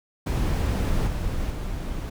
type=noise with level steps; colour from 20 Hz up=brown; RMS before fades=-23 / -27 / -30 dBFS; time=0.26-2.1 s; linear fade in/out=10 ms; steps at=1.07 / 1.5 s; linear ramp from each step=5 ms; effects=none